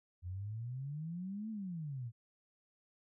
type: exponential two-way sweep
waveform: sine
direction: up then down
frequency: 86 to 224.4 to 111.8 Hz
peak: -39 dBFS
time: 0.22-2.12 s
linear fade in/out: 50 ms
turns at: 1.5 s
effects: none